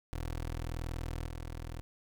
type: tone with level steps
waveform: 20% pulse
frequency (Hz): 40.92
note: E1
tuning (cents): -12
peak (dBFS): -31 / -35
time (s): 0.13-1.81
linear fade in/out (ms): 0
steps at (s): 1.26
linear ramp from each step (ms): 20
effects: none